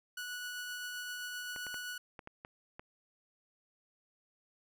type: tone with tremolo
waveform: sawtooth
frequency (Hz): 1472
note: F#6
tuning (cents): -9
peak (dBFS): -35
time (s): 0.17-1.98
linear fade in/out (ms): 5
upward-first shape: triangle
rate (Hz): 7.7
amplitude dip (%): 25
type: clicks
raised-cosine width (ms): 0.5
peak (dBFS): -31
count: 7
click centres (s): 1.562 / 1.667 / 1.743 / 2.192 / 2.274 / 2.449 / 2.795
effects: none